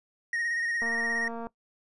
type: tone with vibrato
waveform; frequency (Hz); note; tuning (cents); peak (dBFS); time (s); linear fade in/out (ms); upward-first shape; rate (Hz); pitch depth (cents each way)
triangle; 1864.7; A#6; 0; -26; 0.33-1.28; 2; square; 17; 22
type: click train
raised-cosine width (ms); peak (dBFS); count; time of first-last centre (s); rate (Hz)
1; -25; 151; 0.82-1.469; 231
effects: noise-tail reverb RT60 0.1 s tail -20 dB re dry + resampled to 24000 Hz